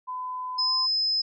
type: tone with pitch glide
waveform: sine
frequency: 1010 to 1025.3 Hz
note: B5 to C6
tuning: +39 to -35 cents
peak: -30 dBFS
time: 0.07-0.87 s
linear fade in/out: 20 ms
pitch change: +26 cents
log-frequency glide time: 0.66-0.73 s
type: tone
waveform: sine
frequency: 5100 Hz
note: D#8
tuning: 42 cents sharp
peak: -22 dBFS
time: 0.58-1.22 s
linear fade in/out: 10 ms
effects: none